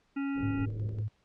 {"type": "harmonic tone", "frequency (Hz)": 277.2, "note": "C#4", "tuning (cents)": 0, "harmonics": [1, 3, 5, 7, 9, 10], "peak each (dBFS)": [-30, -48, -44, -50, -49, -55], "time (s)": [0.16, 0.66], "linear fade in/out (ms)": 10}
{"type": "low-pass noise", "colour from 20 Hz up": "pink", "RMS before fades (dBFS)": -43, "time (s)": [0.34, 1.05], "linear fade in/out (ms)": 50, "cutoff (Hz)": 500, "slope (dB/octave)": 48}
{"type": "tone with tremolo", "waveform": "sine", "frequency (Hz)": 106.3, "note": "G#2", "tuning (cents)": 41, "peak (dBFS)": -30, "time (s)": [0.42, 1.09], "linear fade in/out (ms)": 20, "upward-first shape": "square", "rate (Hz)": 5.3, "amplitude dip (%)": 35}
{"effects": ["pink hiss -70 dBFS RMS until 1.24 s", "low-pass 5000 Hz 12 dB/octave"]}